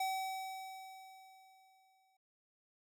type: tone with exponential decay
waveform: square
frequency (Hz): 762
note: G5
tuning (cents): -49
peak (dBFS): -34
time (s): 0-2.17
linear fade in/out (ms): 5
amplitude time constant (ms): 470
effects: none